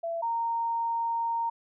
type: tone pair in turn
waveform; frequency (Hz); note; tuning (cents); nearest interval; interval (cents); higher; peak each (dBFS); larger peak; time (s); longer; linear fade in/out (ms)
sine; 670 / 925; E5 / A#5; +28 / -14; tritone; 558; second; -29 / -26; second; 0.03-0.22 / 0.22-1.5; second; 10
effects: none